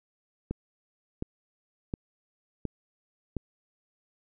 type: click train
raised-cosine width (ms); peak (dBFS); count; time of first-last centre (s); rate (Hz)
3; -18; 5; 0.51-3.367; 1.4
effects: none